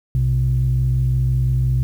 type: tone pair together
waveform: sine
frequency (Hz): 60.62 / 126.5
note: B1 / B2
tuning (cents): -32 / +42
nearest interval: octave + minor second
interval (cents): 1274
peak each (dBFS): -19 / -15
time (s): 0.15-1.83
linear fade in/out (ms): 0
effects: tanh soft clip ceiling -9 dBFS + 8-bit